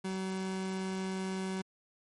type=tone; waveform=30% pulse; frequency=189.3 Hz; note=F#3; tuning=40 cents sharp; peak=-31 dBFS; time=0.04-1.62 s; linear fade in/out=10 ms; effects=MP3 48 kbps